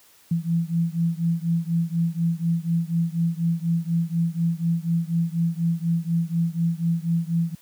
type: beating tone pair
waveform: sine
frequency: 165.8 / 169.9 Hz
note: E3 / F3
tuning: +10 / -47 cents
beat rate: 4.1 Hz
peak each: -23 / -24 dBFS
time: 0.31-7.55 s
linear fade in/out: 5 ms
effects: white hiss -55 dBFS RMS until 7.61 s + high-pass 60 Hz 12 dB/octave